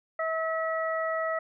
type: harmonic tone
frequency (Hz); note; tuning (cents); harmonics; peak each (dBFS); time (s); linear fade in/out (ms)
646; E5; -35; 1 / 2 / 3; -29 / -32 / -34; 0.19-1.39; 5
effects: none